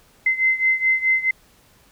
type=beating tone pair; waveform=sine; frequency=2062 / 2066.7 Hz; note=C7 / C7; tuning=-26 / -22 cents; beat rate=4.7 Hz; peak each=-18 / -21 dBFS; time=0.26-1.31 s; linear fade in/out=5 ms; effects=pink hiss -55 dBFS RMS until 1.91 s